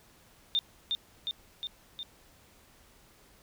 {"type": "tone with echo", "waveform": "sine", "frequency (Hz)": 3620, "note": "A7", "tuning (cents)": 48, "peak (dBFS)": -24, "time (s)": [0.55, 0.59], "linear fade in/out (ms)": 0, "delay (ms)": 360, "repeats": 4, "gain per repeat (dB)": -3, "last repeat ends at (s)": 2.03, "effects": ["pink hiss -60 dBFS RMS until 3.42 s"]}